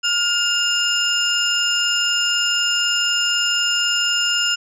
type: tone cluster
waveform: sine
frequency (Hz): 1420 / 2818 / 5170 / 7080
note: F6 / F7 / E8 / A8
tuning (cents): +28 / +15 / -34 / +10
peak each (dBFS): -22 / -18 / -24 / -25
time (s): 0.03-4.56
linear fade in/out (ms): 20
effects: tanh soft clip ceiling -9 dBFS